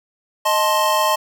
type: chord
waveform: square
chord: A diminished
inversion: second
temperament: equal with one note detuned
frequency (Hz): 622.3 / 880 / 1052.6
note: Eb5 / A5 / C6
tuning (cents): 0 / 0 / +10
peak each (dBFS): -21 / -21 / -19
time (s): 0.45-1.16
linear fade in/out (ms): 10
effects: none